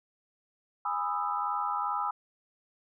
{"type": "chord", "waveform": "sine", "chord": "E major seventh", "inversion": "first", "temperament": "just", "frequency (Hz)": [824.1, 988.9, 1236.1, 1318.5], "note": ["G#5", "B5", "D#6", "E6"], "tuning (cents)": [-14, 2, -12, 0], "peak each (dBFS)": -34, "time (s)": [0.85, 2.11], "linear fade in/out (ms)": 5, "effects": []}